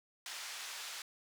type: band-pass noise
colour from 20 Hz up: white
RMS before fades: -45 dBFS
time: 0.26-1.02 s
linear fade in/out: 2 ms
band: 930 to 6000 Hz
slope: 12 dB/octave
effects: none